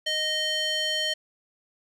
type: tone with band-pass filter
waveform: square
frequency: 620 Hz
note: D#5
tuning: 6 cents flat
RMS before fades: -27 dBFS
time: 0.06-1.14 s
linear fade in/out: 10 ms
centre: 3400 Hz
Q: 2.2
effects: none